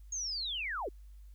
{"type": "linear sweep", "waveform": "sine", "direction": "down", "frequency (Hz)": [6645, 310], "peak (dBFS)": -34, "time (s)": [0.12, 0.89], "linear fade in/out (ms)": 5, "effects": ["added 50 Hz sine -49 dBFS peak until 1.34 s", "white hiss -74 dBFS RMS until 1.34 s"]}